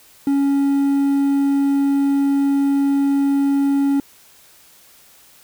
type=tone with quantisation; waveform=triangle; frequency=278.6 Hz; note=C#4; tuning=9 cents sharp; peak=-12 dBFS; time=0.27-4 s; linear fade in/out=2 ms; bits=7; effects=white hiss -49 dBFS RMS until 5.43 s